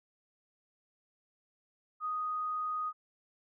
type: tone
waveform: sine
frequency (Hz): 1244.5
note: D#6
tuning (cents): 0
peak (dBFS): -32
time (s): 2-2.93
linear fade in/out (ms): 50
effects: none